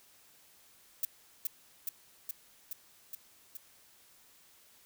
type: noise with echo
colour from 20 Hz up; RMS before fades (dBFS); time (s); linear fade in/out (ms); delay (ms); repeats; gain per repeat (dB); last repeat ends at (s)
violet; -31; 1.03-1.05; 2; 420; 6; -2; 3.57
effects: white hiss -62 dBFS RMS until 4.85 s